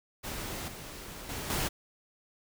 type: noise with level steps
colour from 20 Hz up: pink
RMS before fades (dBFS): -38 / -44 / -38 / -31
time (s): 0.23-1.69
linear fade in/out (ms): 20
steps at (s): 0.68 / 1.29 / 1.5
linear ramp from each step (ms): 2
effects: none